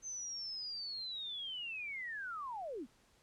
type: linear sweep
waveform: sine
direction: down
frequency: 6272 to 201 Hz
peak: -40 dBFS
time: 0.02-2.87 s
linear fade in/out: 50 ms
effects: pink hiss -69 dBFS RMS until 3.22 s + low-pass 10000 Hz 12 dB/octave